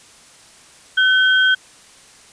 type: tone pair together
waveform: sine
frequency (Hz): 1518 / 3217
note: F#6 / G7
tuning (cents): +44 / +44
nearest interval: octave + minor second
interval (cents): 1300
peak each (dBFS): -12 / -18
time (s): 0.97-1.55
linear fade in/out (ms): 10
effects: white hiss -46 dBFS RMS until 2.32 s + resampled to 22050 Hz